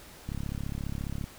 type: click train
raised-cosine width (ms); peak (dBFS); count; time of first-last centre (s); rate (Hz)
5; -22; 34; 0.29-1.241; 34.7
effects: pink hiss -50 dBFS RMS until 1.38 s